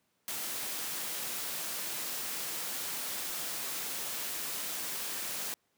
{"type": "noise", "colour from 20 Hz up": "white", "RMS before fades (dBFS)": -37, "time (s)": [0.28, 5.54], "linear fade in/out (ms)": 0, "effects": ["pink hiss -75 dBFS RMS until 5.77 s", "high-pass 150 Hz 12 dB/octave"]}